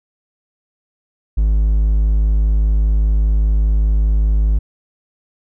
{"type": "tone", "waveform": "triangle", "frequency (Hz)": 52.5, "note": "G#1", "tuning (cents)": 19, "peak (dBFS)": -9, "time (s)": [1.37, 4.59], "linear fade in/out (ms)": 10, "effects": []}